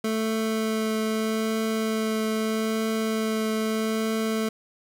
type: tone with vibrato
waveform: 25% pulse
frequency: 220 Hz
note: A3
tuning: in tune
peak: -20 dBFS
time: 0.04-4.49 s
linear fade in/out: 5 ms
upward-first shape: triangle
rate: 0.79 Hz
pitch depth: 11 cents each way
effects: none